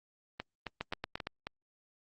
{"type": "two click trains", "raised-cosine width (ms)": 0.3, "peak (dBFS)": [-19, -21], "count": [5, 5], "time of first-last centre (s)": [[0.81, 1.27], [0.4, 1.47]], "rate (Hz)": [8.69, 3.74], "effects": ["Opus 24 kbps"]}